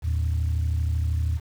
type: tone pair together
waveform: sine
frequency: 79.2 / 112 Hz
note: D#2 / A2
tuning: +31 / +31 cents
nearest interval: tritone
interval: 600 cents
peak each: -21 / -27 dBFS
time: 0.02-1.4 s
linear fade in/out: 50 ms
effects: tanh soft clip ceiling -17 dBFS + 8-bit